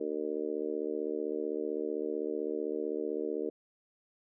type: harmonic tone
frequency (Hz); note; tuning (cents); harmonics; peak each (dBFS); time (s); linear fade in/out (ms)
75.7; D#2; -47; 3 / 4 / 5 / 6 / 7 / 8; -46 / -38 / -37 / -35 / -46 / -45; 0-3.5; 10
effects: none